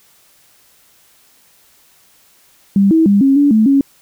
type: tone with pitch steps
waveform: sine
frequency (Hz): 197.7 / 323.1 / 201 / 272.2 / 286.6 / 218 / 276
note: G3 / E4 / G3 / C#4 / D4 / A3 / C#4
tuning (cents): +15 / -35 / +44 / -31 / -42 / -16 / -7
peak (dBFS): -7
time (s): 2.76-3.81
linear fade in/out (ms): 2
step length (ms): 150
effects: white hiss -51 dBFS RMS until 4.01 s